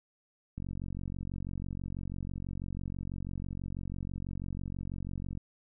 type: click train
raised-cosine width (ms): 5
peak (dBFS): -26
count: 222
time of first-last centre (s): 0.58-5.374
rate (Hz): 46.1
effects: none